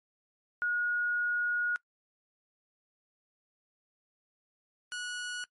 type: tone pair in turn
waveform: sine / sawtooth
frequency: 1445 / 1463.5 Hz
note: F#6 / F#6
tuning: -41 / -19 cents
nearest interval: unison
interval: 22 cents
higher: second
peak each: -27 / -32 dBFS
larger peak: first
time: 0.62-1.76 / 4.92-5.44 s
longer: first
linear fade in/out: 0 ms
effects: noise-tail reverb RT60 0.1 s tail -23 dB re dry + MP3 48 kbps